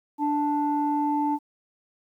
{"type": "tone pair together", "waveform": "sine", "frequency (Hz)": [293.5, 879.5], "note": ["D4", "A5"], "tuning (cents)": [-1, -1], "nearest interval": "octave + perfect fifth", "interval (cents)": 1900, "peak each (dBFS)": -24, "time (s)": [0.18, 1.39], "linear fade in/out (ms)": 50, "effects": ["tanh soft clip ceiling -14 dBFS", "10-bit"]}